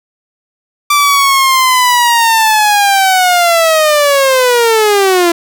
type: linear sweep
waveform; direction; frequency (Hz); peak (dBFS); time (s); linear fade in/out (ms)
sawtooth; down; 1174.7 to 336.3; -3; 0.9-5.32; 5
effects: none